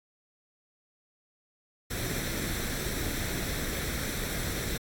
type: noise with comb filter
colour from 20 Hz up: pink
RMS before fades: -33 dBFS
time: 1.9-4.78 s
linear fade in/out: 10 ms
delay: 0.52 ms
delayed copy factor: +0.55
effects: AAC 64 kbps